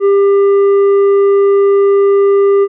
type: tone with tanh clipping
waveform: sine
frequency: 398.2 Hz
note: G4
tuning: 27 cents sharp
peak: -7 dBFS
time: 0-2.68 s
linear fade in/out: 50 ms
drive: 6 dB
effects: none